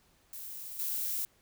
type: noise with level steps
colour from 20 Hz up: violet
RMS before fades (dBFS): -43 / -34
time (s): 0.33-1.25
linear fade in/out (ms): 0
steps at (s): 0.79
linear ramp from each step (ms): 5
effects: pink hiss -67 dBFS RMS until 1.41 s